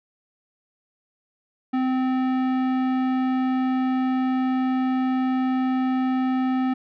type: tone with tanh clipping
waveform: sine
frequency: 258.5 Hz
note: C4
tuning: 21 cents flat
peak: -22 dBFS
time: 1.73-6.74 s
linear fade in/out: 10 ms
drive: 16 dB
effects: none